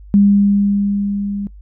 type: tone with level ramp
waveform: sine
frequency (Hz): 201.5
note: G3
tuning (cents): +48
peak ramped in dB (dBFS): -6 to -20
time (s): 0.14-1.47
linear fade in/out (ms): 0
effects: noise-tail reverb RT60 0.1 s tail -21 dB re dry + added 50 Hz sine -35 dBFS peak until 1.61 s